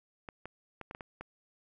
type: clicks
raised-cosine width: 0.5 ms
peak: -27 dBFS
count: 7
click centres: 0.288 / 0.456 / 0.813 / 0.911 / 0.949 / 1.008 / 1.21 s
effects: none